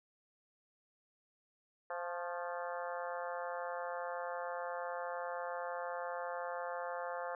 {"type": "harmonic tone with a mistuned harmonic", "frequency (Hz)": 174.2, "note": "F3", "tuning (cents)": -4, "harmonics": [3, 4, 5, 6, 7, 8, 9, 10], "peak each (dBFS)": [-42, -44, -46, -48, -49, -50, -51, -52], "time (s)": [1.9, 7.35], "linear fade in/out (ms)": 2, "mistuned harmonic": 6, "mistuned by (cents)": 45, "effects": []}